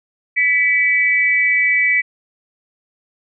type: tone pair together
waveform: sine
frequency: 1975.5 / 2291 Hz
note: B6 / D7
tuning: 0 / -44 cents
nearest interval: minor third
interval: 256 cents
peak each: -15 dBFS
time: 0.36-2.02 s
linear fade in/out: 20 ms
effects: none